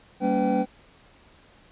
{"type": "tone cluster", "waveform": "triangle", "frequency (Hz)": [196.4, 232.4, 281.9, 504, 772], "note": ["G3", "A#3", "C#4", "B4", "G5"], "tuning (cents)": [4, -5, 29, 35, -27], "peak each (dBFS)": -25, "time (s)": [0.2, 0.66], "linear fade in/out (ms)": 50, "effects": ["pink hiss -55 dBFS RMS until 1.71 s", "resampled to 8000 Hz"]}